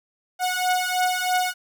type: beating tone pair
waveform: sawtooth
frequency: 730 / 733.1 Hz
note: F#5 / F#5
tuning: -24 / -16 cents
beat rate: 3.1 Hz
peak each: -20 dBFS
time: 0.39-1.54 s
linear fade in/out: 50 ms
effects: none